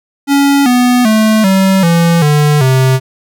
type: tone with pitch steps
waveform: square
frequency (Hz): 280.6 / 247.1 / 217.6 / 191.66 / 168.78 / 148.64 / 130.9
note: C#4 / B3 / A3 / G3 / E3 / D3 / C3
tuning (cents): +21 / +1 / -19 / -39 / +41 / +21 / +1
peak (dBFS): -7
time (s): 0.27-3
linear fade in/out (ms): 50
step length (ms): 390
effects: none